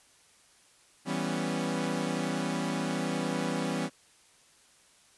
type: chord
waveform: sawtooth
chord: C# half-diminished seventh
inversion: first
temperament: equal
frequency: 164.81 / 196 / 246.9 / 277.2 Hz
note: E3 / G3 / B3 / C#4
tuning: 0 / 0 / 0 / 0 cents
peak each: -31 dBFS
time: 1.05-3.9 s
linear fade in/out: 50 ms
effects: white hiss -61 dBFS RMS until 5.17 s + resampled to 24000 Hz